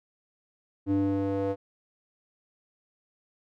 square tone with band-pass filter sweep, 98.2 Hz, G2, 4 cents sharp, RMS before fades -27 dBFS, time 0.86-1.56 s, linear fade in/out 50 ms, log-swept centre 280 to 500 Hz, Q 2.8, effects none

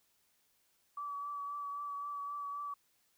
sine tone with vibrato, 1148 Hz, D6, 40 cents flat, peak -38 dBFS, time 0.97-2.74 s, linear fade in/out 5 ms, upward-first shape triangle, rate 3.8 Hz, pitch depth 25 cents each way, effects white hiss -74 dBFS RMS until 3.17 s

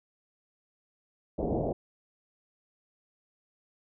white low-pass noise, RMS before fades -30 dBFS, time 1.38-1.73 s, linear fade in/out 10 ms, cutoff 690 Hz, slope 48 dB/octave, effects none

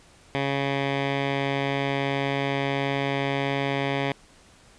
10% pulse tone with low-pass filter, 138.59 Hz, C#3, in tune, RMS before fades -26 dBFS, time 0.35-4.12 s, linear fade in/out 0 ms, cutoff 2800 Hz, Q 2.4, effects pink hiss -54 dBFS RMS until 4.78 s + resampled to 22050 Hz

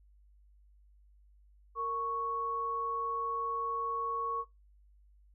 sine tone pair together, 462.4 / 1108.7 Hz, A#4 / C#6, -14 / 0 cents, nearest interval octave + minor third, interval 1514 cents, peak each -40 / -32 dBFS, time 1.75-4.45 s, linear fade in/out 50 ms, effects noise-tail reverb RT60 0.2 s tail -21 dB re dry + added 50 Hz sine -59 dBFS peak until 5.34 s

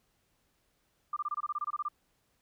sine tone bursts, 1193 Hz, D6, 27 cents sharp, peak -30 dBFS, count 13, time 1.13-1.885 s, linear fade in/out 5 ms, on 35 ms, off 25 ms, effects pink hiss -74 dBFS RMS until 2.41 s

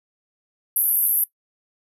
white band-pass noise, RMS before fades -20 dBFS, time 0.76-1.24 s, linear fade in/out 2 ms, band 11000 to 13000 Hz, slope 96 dB/octave, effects noise-tail reverb RT60 0.1 s tail -19 dB re dry

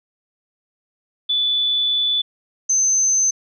sine tone pair in turn, 3475 / 6192 Hz, A7 / G8, -22 / -22 cents, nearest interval minor seventh, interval 1000 cents, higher second, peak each -16 / -14 dBFS, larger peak second, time 1.29-2.22 / 2.69-3.31 s, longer first, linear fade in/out 10 ms, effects none

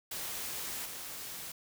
white noise with level steps, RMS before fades -39 / -43 dBFS, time 0.11-1.52 s, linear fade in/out 5 ms, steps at 0.85 s, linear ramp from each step 10 ms, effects none

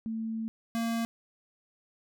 sine / square tone pair in turn, 223.5 / 229.7 Hz, A3 / A#3, +27 / -25 cents, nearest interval unison, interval 48 cents, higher second, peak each -31 / -29 dBFS, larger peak second, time 0.06-0.48 / 0.75-1.05 s, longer first, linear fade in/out 0 ms, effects none

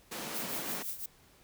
pink high-pass noise, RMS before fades -40 dBFS, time 0.11-0.83 s, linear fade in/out 10 ms, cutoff 170 Hz, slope 24 dB/octave
violet noise with tremolo, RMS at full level -36 dBFS, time 0.34-1.06 s, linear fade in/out 5 ms, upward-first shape triangle, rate 5.9 Hz, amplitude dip 80%
effects pink hiss -62 dBFS RMS until 1.43 s

